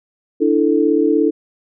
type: chord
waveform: sine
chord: D suspended second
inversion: none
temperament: just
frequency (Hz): 293.7 / 330.4 / 440.5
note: D4 / E4 / A4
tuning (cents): 0 / +4 / +2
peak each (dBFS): -16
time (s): 0.4-1.31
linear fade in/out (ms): 20
effects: none